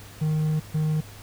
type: tone bursts at uneven times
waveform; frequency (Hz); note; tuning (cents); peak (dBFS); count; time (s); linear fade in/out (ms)
triangle; 154.9; D#3; -7; -19; 2; 0.21-0.6 / 0.74-1.01; 10
effects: added 102 Hz sine -44 dBFS peak until 1.22 s + pink hiss -46 dBFS RMS until 1.22 s